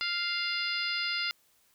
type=harmonic tone; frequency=698.5 Hz; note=F5; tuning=in tune; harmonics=2 / 3 / 4 / 5 / 6 / 7; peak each=-36 / -35 / -36 / -40 / -38 / -35 dBFS; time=0.01-1.31 s; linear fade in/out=0 ms; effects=white hiss -67 dBFS RMS until 1.74 s